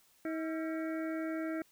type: harmonic tone with a mistuned harmonic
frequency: 320 Hz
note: D#4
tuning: 49 cents sharp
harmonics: 1 / 2 / 4 / 5 / 6 / 7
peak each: -35 / -41 / -47 / -49 / -51 / -52 dBFS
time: 0.25-1.62 s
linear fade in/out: 2 ms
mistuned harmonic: 4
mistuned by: +100 cents
effects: white hiss -67 dBFS RMS until 1.71 s